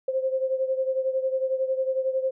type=beating tone pair; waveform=sine; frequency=523 / 534 Hz; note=C5 / C5; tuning=-1 / +35 cents; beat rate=11 Hz; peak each=-24 / -29 dBFS; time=0.08-2.31 s; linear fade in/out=5 ms; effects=none